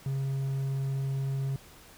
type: tone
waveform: triangle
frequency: 135.7 Hz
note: C#3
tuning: 36 cents flat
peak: -26 dBFS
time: 0.06-1.56 s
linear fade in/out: 2 ms
effects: pink hiss -53 dBFS RMS until 1.97 s